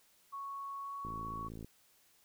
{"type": "tone with pitch glide", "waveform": "sine", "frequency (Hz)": [1108.7, 1116.4], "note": ["C#6", "C#6"], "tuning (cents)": [0, 12], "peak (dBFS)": -40, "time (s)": [0.32, 1.49], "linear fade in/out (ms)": 20, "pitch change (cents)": 12, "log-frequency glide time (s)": [0.78, 0.96]}
{"type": "click train", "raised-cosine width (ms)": 3, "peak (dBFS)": -34, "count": 34, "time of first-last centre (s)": [1.05, 1.646], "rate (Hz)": 55.4}
{"effects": ["white hiss -68 dBFS RMS until 2.24 s"]}